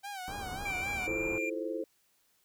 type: tone with vibrato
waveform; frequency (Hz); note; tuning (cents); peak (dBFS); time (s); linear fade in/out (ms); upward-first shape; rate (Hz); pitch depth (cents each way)
sawtooth; 773; G5; -24; -35; 0.03-1.08; 20; sine; 3.7; 100
type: low-pass noise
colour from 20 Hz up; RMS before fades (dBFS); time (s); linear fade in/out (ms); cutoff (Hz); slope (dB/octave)
pink; -43; 0.28-1.38; 0; 1500; 48
type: tone with pitch glide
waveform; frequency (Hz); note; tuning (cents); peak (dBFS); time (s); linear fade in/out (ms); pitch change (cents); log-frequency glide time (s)
triangle; 2349 to 2387; D7 to D7; 0 to +28; -32; 0.65-1.5; 10; +28; 1.07-1.24
type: chord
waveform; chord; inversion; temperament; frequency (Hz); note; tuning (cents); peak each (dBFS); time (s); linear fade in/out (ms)
sine; F major seventh; third; just; 327.4 / 349.2 / 436.5 / 523.8; E4 / F4 / A4 / C5; -12 / 0 / -14 / +2; -37 / -42 / -38 / -38; 1.07-1.84; 5
effects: white hiss -71 dBFS RMS until 2.44 s